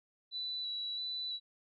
sine tone with vibrato, 3951 Hz, B7, in tune, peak -36 dBFS, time 0.31-1.4 s, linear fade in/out 50 ms, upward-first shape square, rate 1.5 Hz, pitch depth 13 cents each way, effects none

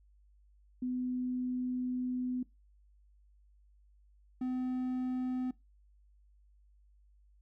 sine / triangle tone pair in turn, 251.4 / 254.3 Hz, B3 / C4, +31 / -49 cents, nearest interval unison, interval 20 cents, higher second, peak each -32 / -30 dBFS, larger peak second, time 0.82-2.43 / 4.41-5.51 s, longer first, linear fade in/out 5 ms, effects noise-tail reverb RT60 0.2 s tail -21 dB re dry + added 50 Hz sine -61 dBFS peak until 7.41 s

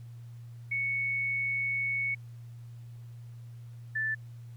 sine tone pair in turn, 2217 / 1759.6 Hz, C#7 / A6, 0 / 0 cents, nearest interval major third, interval 400 cents, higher first, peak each -28 dBFS, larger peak neither, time 0.71-2.15 / 3.95-4.15 s, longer first, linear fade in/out 10 ms, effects added 118 Hz sine -43 dBFS peak until 4.56 s + pink hiss -66 dBFS RMS until 4.56 s

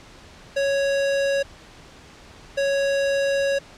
square tone pair in turn, 554.4 / 554.4 Hz, C#5 / C#5, 0 / 0 cents, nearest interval unison, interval 0 cents, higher neither, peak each -20 dBFS, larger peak neither, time 0.56-1.43 / 2.57-3.59 s, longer second, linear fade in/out 10 ms, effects pink hiss -46 dBFS RMS until 3.77 s + low-pass 6000 Hz 12 dB/octave

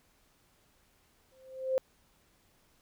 sine tone with exponential growth, 523.3 Hz, C5, in tune, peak -23 dBFS, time 1.32-1.78 s, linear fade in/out 0 ms, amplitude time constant 100 ms, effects pink hiss -68 dBFS RMS until 2.81 s

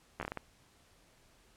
slowing click train, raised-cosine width 0.5 ms, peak -22 dBFS, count 7, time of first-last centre 0.2-0.373 s, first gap 12 ms, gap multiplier 1.35, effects pink hiss -65 dBFS RMS until 1.56 s + low-pass 11000 Hz 12 dB/octave

